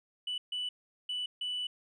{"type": "tone bursts at uneven times", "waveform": "sine", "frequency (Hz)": 2971, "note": "F#7", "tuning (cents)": 6, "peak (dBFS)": -31, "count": 4, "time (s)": [[0.27, 0.38], [0.52, 0.69], [1.09, 1.26], [1.41, 1.67]], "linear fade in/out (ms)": 5, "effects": ["tanh soft clip ceiling -30 dBFS"]}